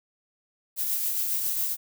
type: noise with tremolo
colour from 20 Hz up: violet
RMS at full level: -26 dBFS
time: 0.76-1.77 s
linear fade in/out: 50 ms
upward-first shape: triangle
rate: 7.3 Hz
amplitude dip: 35%
effects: none